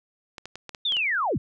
clicks, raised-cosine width 0.2 ms, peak -20 dBFS, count 7, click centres 0.382 / 0.456 / 0.556 / 0.693 / 0.748 / 0.922 / 0.968 s
sine linear sweep, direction down, 3702 to 61.74 Hz, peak -22 dBFS, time 0.85-1.38 s, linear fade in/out 5 ms
effects none

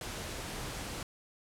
pink noise, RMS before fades -40 dBFS, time 0.01-1.03 s, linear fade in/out 2 ms, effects low-pass 11000 Hz 12 dB/octave

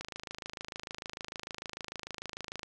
click train, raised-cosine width 0.2 ms, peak -22 dBFS, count 71, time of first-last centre 0.01-2.632 s, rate 26.7 Hz, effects none

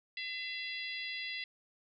harmonic tone with a mistuned harmonic, 676 Hz, E5, 43 cents sharp, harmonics 3 / 4 / 5 / 6 / 7, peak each -41 / -43 / -45 / -47 / -48 dBFS, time 0.17-1.44 s, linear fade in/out 2 ms, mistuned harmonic 7, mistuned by +28 cents, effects none

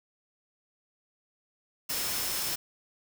sine tone in noise, 5290 Hz, E8, 5 cents sharp, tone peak -39 dBFS, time 1.89-2.56 s, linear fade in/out 10 ms, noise white, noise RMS -32 dBFS, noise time 1.89-2.56 s, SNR -10 dB, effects none

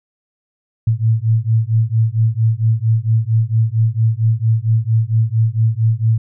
sine beating tone pair, 110 / 114.4 Hz, A2 / A#2, 0 / -32 cents, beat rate 4.4 Hz, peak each -15 dBFS, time 0.87-6.18 s, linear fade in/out 5 ms, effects none

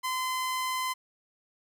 sawtooth tone, 1027 Hz, C6, 33 cents flat, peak -25 dBFS, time 0.03-0.94 s, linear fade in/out 20 ms, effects none

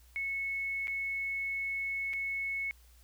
sine tone with dropouts, 2200 Hz, C#7, 14 cents flat, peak -32 dBFS, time 0.16-2.71 s, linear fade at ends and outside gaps 0 ms, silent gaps 0.872-0.88 / 2.132-2.136 s, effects added 60 Hz sine -57 dBFS peak until 3.03 s + white hiss -65 dBFS RMS until 3.03 s

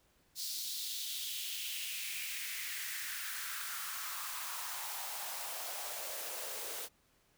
white noise with high-pass filter sweep, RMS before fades -41 dBFS, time 0.35-6.89 s, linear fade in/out 50 ms, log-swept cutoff 4600 to 430 Hz, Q 3.1, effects pink hiss -71 dBFS RMS until 7.37 s

